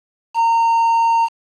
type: tone with quantisation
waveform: triangle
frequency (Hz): 919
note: A#5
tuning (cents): -25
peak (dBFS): -10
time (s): 0.34-1.29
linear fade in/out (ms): 50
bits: 5
effects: low-pass 5000 Hz 12 dB/octave